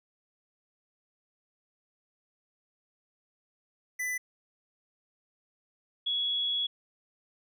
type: tone pair in turn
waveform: square / sine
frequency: 1997 / 3359 Hz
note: B6 / G#7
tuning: +19 / +19 cents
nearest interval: major sixth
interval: 900 cents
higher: second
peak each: -31 / -27 dBFS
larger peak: second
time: 3.99-4.18 / 6.06-6.67 s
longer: second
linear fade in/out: 10 ms
effects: none